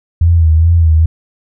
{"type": "tone with vibrato", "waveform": "sine", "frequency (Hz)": 82, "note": "E2", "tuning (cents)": -9, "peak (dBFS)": -5, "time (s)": [0.21, 1.06], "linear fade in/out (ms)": 5, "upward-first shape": "sine", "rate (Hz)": 2.4, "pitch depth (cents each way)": 65, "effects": []}